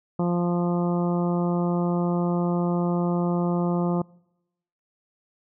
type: harmonic tone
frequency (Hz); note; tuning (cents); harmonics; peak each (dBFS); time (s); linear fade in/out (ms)
174.61; F3; 0; 1 / 2 / 3 / 4 / 5 / 6 / 7; -22 / -28 / -32 / -34 / -36 / -38 / -39; 0.19-4.02; 5
effects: noise-tail reverb RT60 0.9 s tail -26 dB re dry